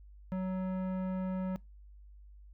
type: tone with tanh clipping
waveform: sine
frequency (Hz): 186.6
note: F#3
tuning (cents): +15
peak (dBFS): -34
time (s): 0.32-1.56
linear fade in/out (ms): 0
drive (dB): 15
effects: noise-tail reverb RT60 0.2 s tail -23 dB re dry + added 50 Hz sine -51 dBFS peak until 2.53 s